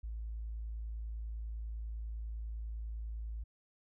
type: tone with tanh clipping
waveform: triangle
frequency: 55 Hz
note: A1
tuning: in tune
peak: -38 dBFS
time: 0.03-3.44 s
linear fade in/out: 10 ms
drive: 4 dB
effects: none